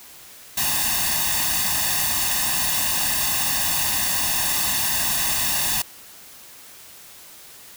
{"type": "noise with comb filter", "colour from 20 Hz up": "white", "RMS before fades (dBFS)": -22, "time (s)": [0.57, 5.82], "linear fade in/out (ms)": 5, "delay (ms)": 1.1, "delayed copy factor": 0.85, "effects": ["white hiss -44 dBFS RMS until 7.76 s"]}